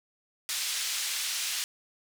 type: band-pass noise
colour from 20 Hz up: pink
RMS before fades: -32 dBFS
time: 0.49-1.64 s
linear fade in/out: 0 ms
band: 3000 to 10000 Hz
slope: 12 dB/octave
effects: none